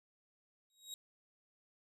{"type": "tone with exponential growth", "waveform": "25% pulse", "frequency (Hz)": 3800, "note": "A#7", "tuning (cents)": 33, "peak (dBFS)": -37, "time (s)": [0.7, 0.94], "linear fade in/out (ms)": 1, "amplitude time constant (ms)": 51, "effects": []}